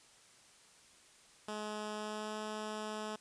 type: tone with pitch glide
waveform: 10% pulse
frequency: 212.1 to 214.3 Hz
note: G#3 to A3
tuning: +37 to -45 cents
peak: -31 dBFS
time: 1.48-3.16 s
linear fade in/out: 5 ms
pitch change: +18 cents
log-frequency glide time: 1.94-2.36 s
effects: white hiss -62 dBFS RMS until 3.2 s + resampled to 22050 Hz